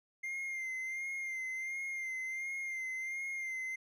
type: tone with vibrato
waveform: triangle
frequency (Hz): 2101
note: C7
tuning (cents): +7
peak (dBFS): -35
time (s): 0.23-3.76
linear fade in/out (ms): 10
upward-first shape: sine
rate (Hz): 1.4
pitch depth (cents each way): 39
effects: none